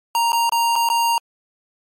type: tone with dropouts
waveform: square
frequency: 932.3 Hz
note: A#5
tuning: in tune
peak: -16 dBFS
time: 0.15-1.18 s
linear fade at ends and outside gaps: 1 ms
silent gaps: 0.32-0.33 / 0.494-0.522 / 0.756-0.761 / 0.889-0.9 s
effects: MP3 64 kbps